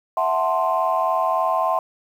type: chord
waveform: sine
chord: F# half-diminished seventh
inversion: third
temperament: equal with one note detuned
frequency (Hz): 656.6 / 740 / 880 / 1046.5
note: E5 / F#5 / A5 / C6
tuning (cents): -7 / 0 / 0 / 0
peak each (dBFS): -22 / -23 / -26 / -21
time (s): 0.17-1.79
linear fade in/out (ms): 2
effects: tanh soft clip ceiling -9 dBFS + 8-bit